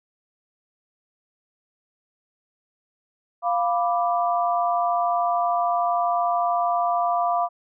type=chord; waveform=sine; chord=B diminished; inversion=second; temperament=equal; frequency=698.5 / 987.8 / 1174.7 Hz; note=F5 / B5 / D6; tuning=0 / 0 / 0 cents; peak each=-21 / -27 / -26 dBFS; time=3.42-7.49 s; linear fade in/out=50 ms; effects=none